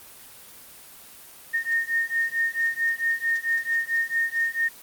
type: beating tone pair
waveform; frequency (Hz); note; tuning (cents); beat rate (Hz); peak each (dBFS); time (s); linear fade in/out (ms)
sine; 1835 / 1839.5; A#6 / A#6; -28 / -24; 4.5; -25; 1.53-4.69; 20
effects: white hiss -46 dBFS RMS until 4.82 s + Opus 24 kbps